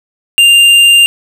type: tone with hard clipping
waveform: sine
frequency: 2794 Hz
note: F7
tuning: in tune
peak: -4 dBFS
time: 0.38-1.06 s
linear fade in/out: 0 ms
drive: 8 dB
effects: none